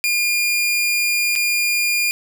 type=tone with dropouts; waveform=sawtooth; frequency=2416 Hz; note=D7; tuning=48 cents sharp; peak=-13 dBFS; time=0.04-2.11 s; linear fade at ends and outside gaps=0 ms; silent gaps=1.354-1.36 s; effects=none